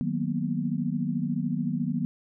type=chord; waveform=sine; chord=B major seventh; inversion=first; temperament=equal; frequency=155.56 / 185 / 233.1 / 246.9 Hz; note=D#3 / F#3 / A#3 / B3; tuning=0 / 0 / 0 / 0 cents; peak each=-31 dBFS; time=0.01-2.05 s; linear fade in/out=0 ms; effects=none